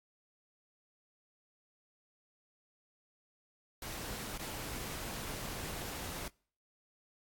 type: noise with dropouts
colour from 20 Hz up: pink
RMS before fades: -42 dBFS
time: 3.82-6.28 s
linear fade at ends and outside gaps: 2 ms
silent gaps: 4.377-4.394 s
effects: noise-tail reverb RT60 0.5 s tail -26 dB re dry + AAC 64 kbps